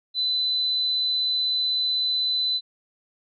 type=tone; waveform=sine; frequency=4012 Hz; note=B7; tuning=26 cents sharp; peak=-21 dBFS; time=0.14-2.61 s; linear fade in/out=50 ms; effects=none